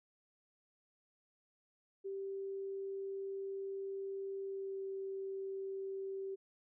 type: tone with pitch glide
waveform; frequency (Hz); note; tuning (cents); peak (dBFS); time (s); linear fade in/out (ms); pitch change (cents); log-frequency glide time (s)
sine; 390.5 to 387.6; G4 to G4; -7 to -20; -39; 2.04-6.36; 20; -13; 4.43-4.84
effects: none